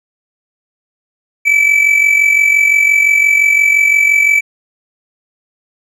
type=tone with amplitude modulation; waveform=triangle; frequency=2307 Hz; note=D7; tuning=31 cents flat; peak=-3 dBFS; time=1.45-4.41 s; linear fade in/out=20 ms; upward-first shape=sine; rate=45.8 Hz; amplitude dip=60%; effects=none